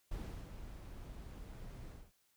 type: noise with ADSR envelope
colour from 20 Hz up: brown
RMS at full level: -42 dBFS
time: 0.11-2.12 s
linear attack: 8 ms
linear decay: 380 ms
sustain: -7 dB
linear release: 220 ms
effects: white hiss -75 dBFS RMS until 2.36 s